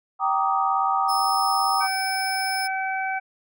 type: chord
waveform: sine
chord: Eb major seventh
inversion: first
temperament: just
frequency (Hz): 777.8 / 933.4 / 1166.7 / 1244.5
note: G5 / Bb5 / D6 / Eb6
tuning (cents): -14 / +2 / -12 / 0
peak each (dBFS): -23 / -27 / -27 / -24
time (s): 0.19-1.88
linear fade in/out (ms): 50
type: tone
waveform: sawtooth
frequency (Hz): 5230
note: E8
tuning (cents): -15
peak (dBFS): -26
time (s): 1.08-2.68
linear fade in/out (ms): 20
type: harmonic tone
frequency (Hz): 765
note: G5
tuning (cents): -42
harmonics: 1 / 2 / 3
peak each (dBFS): -26 / -29 / -31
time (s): 1.8-3.2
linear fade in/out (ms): 20
effects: none